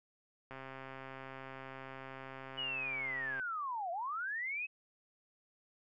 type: click train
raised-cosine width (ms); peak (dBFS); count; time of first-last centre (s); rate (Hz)
0.5; -32; 385; 0.51-3.397; 133
type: linear two-way sweep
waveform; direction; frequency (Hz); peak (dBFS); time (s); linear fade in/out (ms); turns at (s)
sine; down then up; 2960 to 663 to 2595; -36; 2.57-4.67; 20; 3.91
effects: none